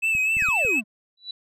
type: tone with vibrato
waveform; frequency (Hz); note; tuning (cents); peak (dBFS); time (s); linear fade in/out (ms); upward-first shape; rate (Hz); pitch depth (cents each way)
triangle; 2594; E7; -28; -18; 0.02-0.81; 20; sine; 4; 48
type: clicks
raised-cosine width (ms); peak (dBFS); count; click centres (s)
5; -26; 5; 0.151 / 0.369 / 0.423 / 0.487 / 0.65
type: exponential sweep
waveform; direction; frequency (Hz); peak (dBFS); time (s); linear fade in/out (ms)
triangle; down; 2349 to 193.9; -25; 0.36-0.84; 50
type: tone with exponential growth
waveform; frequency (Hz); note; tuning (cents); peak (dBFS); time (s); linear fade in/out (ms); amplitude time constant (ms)
sine; 3951; B7; 0; -27; 1.17-1.31; 5; 30
effects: none